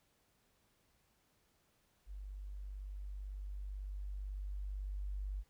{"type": "tone with level ramp", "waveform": "sine", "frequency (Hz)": 49, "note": "G1", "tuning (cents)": 0, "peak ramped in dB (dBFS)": [-44, -37], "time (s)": [2.06, 5.44], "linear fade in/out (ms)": 50, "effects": ["pink hiss -75 dBFS RMS until 5.49 s"]}